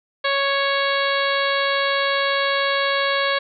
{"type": "harmonic tone", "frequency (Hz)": 554.4, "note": "C#5", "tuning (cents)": 0, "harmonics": [1, 2, 3, 4, 5, 6, 7, 8], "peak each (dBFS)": [-23, -24, -24, -27, -32, -29, -29, -32], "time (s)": [0.24, 3.39], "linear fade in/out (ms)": 10, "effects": []}